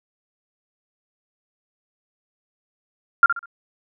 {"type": "tone with echo", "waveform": "sine", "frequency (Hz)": 1391, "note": "F6", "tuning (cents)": -7, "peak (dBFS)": -7, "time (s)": [3.23, 3.26], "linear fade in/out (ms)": 2, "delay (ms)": 66, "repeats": 3, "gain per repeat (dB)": -10, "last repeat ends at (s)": 3.458, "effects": []}